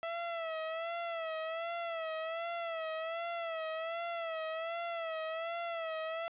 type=tone with vibrato; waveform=sawtooth; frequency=659.3 Hz; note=E5; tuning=in tune; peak=-32 dBFS; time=0.03-6.28 s; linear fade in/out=0 ms; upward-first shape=sine; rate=1.3 Hz; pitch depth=64 cents each way; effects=resampled to 8000 Hz + 11-bit